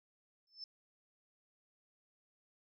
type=tone with exponential growth; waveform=sine; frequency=5274 Hz; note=E8; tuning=in tune; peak=-40 dBFS; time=0.47-0.64 s; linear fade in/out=2 ms; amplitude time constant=36 ms; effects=tanh soft clip ceiling -36 dBFS